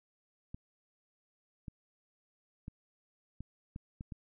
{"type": "clicks", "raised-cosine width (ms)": 5, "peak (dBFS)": -30, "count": 7, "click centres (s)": [0.545, 1.682, 2.681, 3.406, 3.761, 4.009, 4.122], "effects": []}